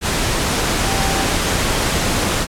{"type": "tone in noise", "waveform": "sine", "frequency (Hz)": 779, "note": "G5", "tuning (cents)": -11, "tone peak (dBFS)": -24, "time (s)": [0.82, 1.27], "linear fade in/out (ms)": 50, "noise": "pink", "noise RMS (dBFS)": -18, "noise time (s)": [0.01, 2.47], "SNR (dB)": -9, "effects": ["low-pass 10000 Hz 12 dB/octave", "AAC 64 kbps"]}